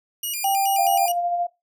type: tone with vibrato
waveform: 5% pulse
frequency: 2641 Hz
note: E7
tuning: 3 cents sharp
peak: -17 dBFS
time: 0.23-1.12 s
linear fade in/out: 5 ms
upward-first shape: square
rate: 4.7 Hz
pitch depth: 160 cents each way
type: tone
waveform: sine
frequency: 784 Hz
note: G5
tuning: in tune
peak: -18 dBFS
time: 0.44-1.06 s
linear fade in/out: 5 ms
type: tone with tremolo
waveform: sine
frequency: 698.5 Hz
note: F5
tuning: in tune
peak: -19 dBFS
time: 0.78-1.47 s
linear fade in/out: 10 ms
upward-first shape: sine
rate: 13 Hz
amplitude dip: 35%
effects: noise-tail reverb RT60 0.2 s tail -19 dB re dry